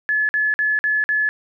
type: tone bursts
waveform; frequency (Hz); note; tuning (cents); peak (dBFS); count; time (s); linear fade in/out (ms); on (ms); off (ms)
sine; 1715; A6; -45; -16; 5; 0.09-1.29; 0; 200; 50
effects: none